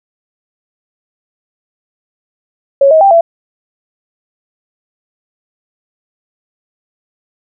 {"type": "tone with pitch steps", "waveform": "sine", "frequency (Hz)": [553, 634, 787, 671], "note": ["C#5", "D#5", "G5", "E5"], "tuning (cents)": [-4, 32, 7, 31], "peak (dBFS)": -3, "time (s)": [2.81, 3.21], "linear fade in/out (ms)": 5, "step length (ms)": 100, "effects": []}